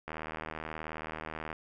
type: click train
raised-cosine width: 0.5 ms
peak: -23 dBFS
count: 115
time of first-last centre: 0.08-1.529 s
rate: 78.7 Hz
effects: none